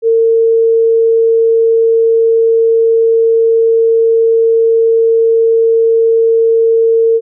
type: tone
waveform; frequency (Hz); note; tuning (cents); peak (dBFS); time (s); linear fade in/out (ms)
sine; 454.6; A#4; -43; -6; 0.02-7.21; 50
effects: none